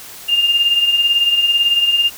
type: beating tone pair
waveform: sine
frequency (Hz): 2794 / 2812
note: F7 / F7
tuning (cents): 0 / +11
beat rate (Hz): 18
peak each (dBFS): -20 / -12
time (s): 0.28-2.1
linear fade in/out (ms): 20
effects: white hiss -35 dBFS RMS until 2.17 s